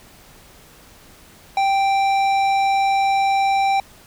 triangle tone with tanh clipping, 784 Hz, G5, in tune, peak -17 dBFS, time 1.57-3.8 s, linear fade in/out 2 ms, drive 17 dB, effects pink hiss -47 dBFS RMS until 4.06 s

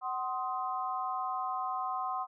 sine chord, C diminished, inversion second, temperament just, 753.5 / 1046.5 / 1255.8 Hz, Gb5 / C6 / Eb6, +31 / 0 / +16 cents, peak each -36 / -35 / -38 dBFS, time 0.01-2.27 s, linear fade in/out 50 ms, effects none

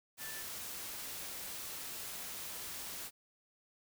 sine tone in noise, 1760 Hz, A6, in tune, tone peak -49 dBFS, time 0.18-0.45 s, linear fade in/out 50 ms, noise white, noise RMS -44 dBFS, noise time 0.17-3.11 s, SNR -8 dB, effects none

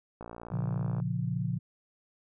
click train, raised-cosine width 1 ms, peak -28 dBFS, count 47, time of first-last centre 0.21-1 s, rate 58.2 Hz
sine chord, Bb minor, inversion none, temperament just, 116.54 / 139.85 / 174.81 Hz, Bb2 / Db3 / F3, 0 / +16 / +2 cents, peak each -33 dBFS, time 0.51-1.59 s, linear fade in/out 20 ms
effects none

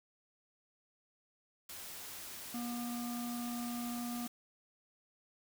white noise, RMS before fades -47 dBFS, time 1.69-4.28 s, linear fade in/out 5 ms
harmonic tone, 240 Hz, B3, 49 cents flat, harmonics 1 / 3 / 5, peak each -38 / -48 / -52 dBFS, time 2.54-4.27 s, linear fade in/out 5 ms
effects none

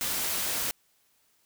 white noise, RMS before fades -30 dBFS, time 0.01-0.71 s, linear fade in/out 0 ms, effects white hiss -68 dBFS RMS until 1.45 s

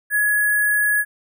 sine tone with sample-and-hold, 1683 Hz, G#6, 23 cents sharp, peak -15 dBFS, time 0.1-1.05 s, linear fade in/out 50 ms, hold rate 11025 Hz, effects none

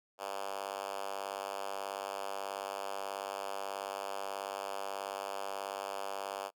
5% pulse tone with high-pass filter, 98.4 Hz, G2, 7 cents sharp, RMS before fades -40 dBFS, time 0.18-6.51 s, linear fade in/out 50 ms, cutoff 600 Hz, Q 1.7, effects noise-tail reverb RT60 0.1 s tail -26 dB re dry

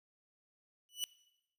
sawtooth tone with exponential growth, 2960 Hz, F#7, in tune, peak -28 dBFS, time 0.89-1.04 s, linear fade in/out 0 ms, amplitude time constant 31 ms, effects noise-tail reverb RT60 0.9 s tail -20 dB re dry

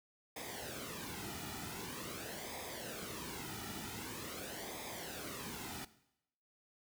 pink noise with flanger, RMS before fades -45 dBFS, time 0.36-5.85 s, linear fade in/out 5 ms, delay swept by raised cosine 0.69 to 1.89 ms, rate 0.45 Hz, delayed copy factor -0.65, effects noise-tail reverb RT60 0.8 s tail -17 dB re dry + high-pass 60 Hz 12 dB/octave

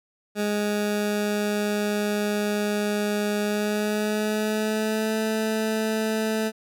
20% pulse tone with pitch glide, 207.7 to 219 Hz, G#3 to A3, 0 to -8 cents, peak -18 dBFS, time 0.35-6.52 s, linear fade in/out 50 ms, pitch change +92 cents, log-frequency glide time 3.41-5.16 s, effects none

